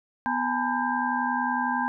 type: tone cluster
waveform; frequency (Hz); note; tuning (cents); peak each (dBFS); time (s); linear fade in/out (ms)
sine; 247.7 / 830 / 901 / 1001 / 1588; B3 / G#5 / A5 / B5 / G6; +5 / -1 / +41 / +23 / +22; -30; 0.26-1.88; 0
effects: none